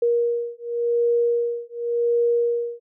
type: beating tone pair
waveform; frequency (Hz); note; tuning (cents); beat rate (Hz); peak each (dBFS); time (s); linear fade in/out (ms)
sine; 472.5 / 473.4; A#4 / A#4; +23 / +27; 0.9; -22; 0.02-2.8; 5
effects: none